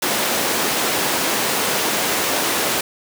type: high-pass noise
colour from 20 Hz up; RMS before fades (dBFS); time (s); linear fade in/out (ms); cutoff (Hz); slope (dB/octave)
pink; -20; 0.02-2.81; 5; 290; 12
effects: none